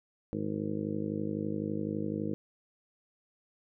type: harmonic tone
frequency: 51.91 Hz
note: G#1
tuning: in tune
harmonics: 2 / 3 / 4 / 5 / 6 / 7 / 8 / 9 / 10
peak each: -42 / -40 / -36 / -46 / -36 / -43 / -48 / -40 / -46 dBFS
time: 0.33-2.34 s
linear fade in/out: 0 ms
effects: none